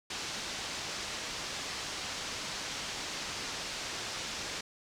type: low-pass noise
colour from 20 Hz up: white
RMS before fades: -39 dBFS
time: 0.1-4.61 s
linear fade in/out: 5 ms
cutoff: 6300 Hz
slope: 24 dB/octave
effects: none